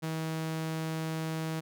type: tone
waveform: sawtooth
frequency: 160 Hz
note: D#3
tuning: 49 cents sharp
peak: -28 dBFS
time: 0.02-1.61 s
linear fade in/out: 20 ms
effects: none